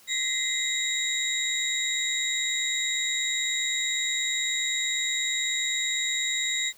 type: tone cluster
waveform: sine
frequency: 1908 / 2057 / 3808 / 7270 Hz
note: A#6 / C7 / A#7 / A#8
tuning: +40 / -30 / +36 / -44 cents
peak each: -37 / -31 / -28 / -30 dBFS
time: 0.07-6.73 s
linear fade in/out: 50 ms
effects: white hiss -55 dBFS RMS until 6.77 s